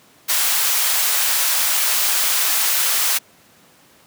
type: high-pass noise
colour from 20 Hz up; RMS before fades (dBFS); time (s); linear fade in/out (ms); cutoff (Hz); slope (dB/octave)
white; -18; 0.28-3.19; 20; 780; 12
effects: pink hiss -51 dBFS RMS until 4.06 s + high-pass 150 Hz 12 dB/octave